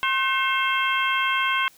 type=harmonic tone with a mistuned harmonic; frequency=534 Hz; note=C5; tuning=35 cents sharp; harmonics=2 / 3 / 4 / 5 / 6; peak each=-24 / -26 / -27 / -28 / -29 dBFS; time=0.03-1.68 s; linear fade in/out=0 ms; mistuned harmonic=3; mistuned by=-78 cents; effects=white hiss -54 dBFS RMS until 1.77 s